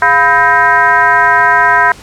sine tone with frequency modulation, 1285 Hz, E6, 45 cents flat, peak -5 dBFS, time 0.02-1.92 s, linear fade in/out 2 ms, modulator 292 Hz, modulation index 1.9, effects pink hiss -35 dBFS RMS until 2.02 s + low-pass 9000 Hz 12 dB/octave

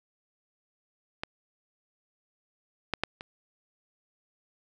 clicks, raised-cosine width 0.3 ms, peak -16 / -11 / -10 / -23 dBFS, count 4, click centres 1.235 / 2.937 / 3.036 / 3.209 s, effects none

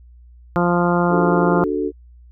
harmonic tone, 174.61 Hz, F3, in tune, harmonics 1 / 2 / 3 / 4 / 5 / 6 / 7 / 8, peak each -18 / -21 / -23 / -24 / -25 / -26 / -26 / -27 dBFS, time 0.56-1.64 s, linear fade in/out 0 ms
sine chord, D major, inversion none, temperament equal, 293.7 / 370 / 440 Hz, D4 / F#4 / A4, 0 / 0 / 0 cents, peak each -23 dBFS, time 1.09-1.92 s, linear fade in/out 50 ms
effects added 60 Hz sine -42 dBFS peak until 2.31 s

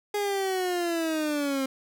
30% pulse linear sweep, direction down, 415.3 to 263.7 Hz, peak -23 dBFS, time 0.14-1.66 s, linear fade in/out 5 ms, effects none

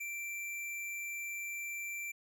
square tone, 2349 Hz, D7, in tune, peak -39 dBFS, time 0-2.12 s, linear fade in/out 10 ms, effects none

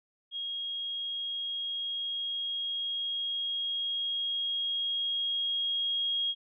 sine tone with level ramp, 3273 Hz, G#7, 26 cents flat, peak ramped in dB -33 to -27 dBFS, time 0.31-6.35 s, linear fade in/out 50 ms, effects none

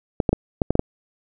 clicks, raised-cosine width 2 ms, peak -4 dBFS, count 7, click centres 0.202 / 0.292 / 0.33 / 0.618 / 0.706 / 0.754 / 0.794 s, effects none

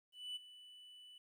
triangle tone with ADSR envelope, 2979 Hz, F#7, 11 cents sharp, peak -39 dBFS, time 0.12-1.18 s, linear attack 240 ms, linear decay 17 ms, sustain -15 dB, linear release 3 ms, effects 13-bit

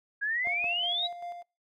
sine exponential sweep, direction up, 1621 to 3951 Hz, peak -27 dBFS, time 0.21-1.08 s, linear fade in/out 20 ms
triangle tone with tremolo, 698.5 Hz, F5, in tune, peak -33 dBFS, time 0.44-1.43 s, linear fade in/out 20 ms, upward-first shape square, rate 5.1 Hz, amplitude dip 45%
clicks, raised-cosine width 1 ms, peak -30 dBFS, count 2, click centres 0.472 / 0.643 s
effects noise-tail reverb RT60 0.3 s tail -26 dB re dry

